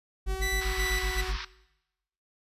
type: tone bursts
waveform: triangle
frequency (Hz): 49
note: G1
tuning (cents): 0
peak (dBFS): -24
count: 9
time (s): 0.26-1.376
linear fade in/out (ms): 20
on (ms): 100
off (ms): 27
type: tone with pitch glide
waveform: sawtooth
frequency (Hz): 380 to 372.4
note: F#4 to F#4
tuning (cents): +46 to +11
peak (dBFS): -31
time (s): 0.26-1.34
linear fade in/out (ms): 50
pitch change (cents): -35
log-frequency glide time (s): 0.55-0.9
type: tone with tremolo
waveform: sawtooth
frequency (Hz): 1975.5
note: B6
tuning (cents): 0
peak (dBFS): -26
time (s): 0.41-1.22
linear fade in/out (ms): 20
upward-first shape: square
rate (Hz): 2.6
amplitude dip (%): 50
type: band-pass noise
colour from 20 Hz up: pink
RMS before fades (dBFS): -39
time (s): 0.61-1.45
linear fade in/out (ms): 5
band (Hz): 940 to 5700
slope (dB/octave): 96
effects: noise-tail reverb RT60 0.9 s tail -19 dB re dry + resampled to 32000 Hz